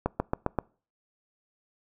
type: accelerating click train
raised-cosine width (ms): 1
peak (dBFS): -11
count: 5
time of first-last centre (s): 0.06-0.587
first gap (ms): 140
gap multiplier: 0.96
effects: noise-tail reverb RT60 0.4 s tail -25 dB re dry